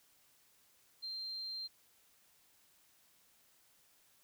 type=tone; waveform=sine; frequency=4164 Hz; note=C8; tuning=9 cents flat; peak=-40 dBFS; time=1.02-1.68 s; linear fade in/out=20 ms; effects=white hiss -69 dBFS RMS until 4.23 s